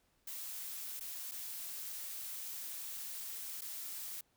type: noise with dropouts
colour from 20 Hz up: blue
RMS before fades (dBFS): -44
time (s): 0.27-4.21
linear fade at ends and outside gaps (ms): 5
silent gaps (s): 0.997-1.007 / 1.313-1.317 / 3.609-3.617
effects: pink hiss -75 dBFS RMS until 4.36 s